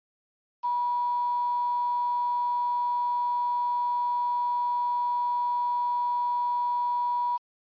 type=tone with quantisation; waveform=sine; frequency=970 Hz; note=B5; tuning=31 cents flat; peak=-24 dBFS; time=0.63-7.38 s; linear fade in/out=20 ms; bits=8; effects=resampled to 11025 Hz